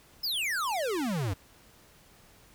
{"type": "exponential sweep", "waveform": "square", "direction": "down", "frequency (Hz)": [5300, 87.31], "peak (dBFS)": -29, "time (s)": [0.23, 1.34], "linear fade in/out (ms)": 10, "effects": ["pink hiss -58 dBFS RMS until 2.54 s"]}